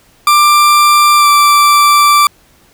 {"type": "tone with pitch glide", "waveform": "40% pulse", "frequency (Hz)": [1184, 1170.4], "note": ["D6", "D6"], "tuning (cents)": [14, -6], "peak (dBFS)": -4, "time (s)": [0.27, 2.27], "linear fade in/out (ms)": 2, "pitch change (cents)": -20, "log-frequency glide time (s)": [1.17, 1.27], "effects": ["pink hiss -48 dBFS RMS until 2.73 s"]}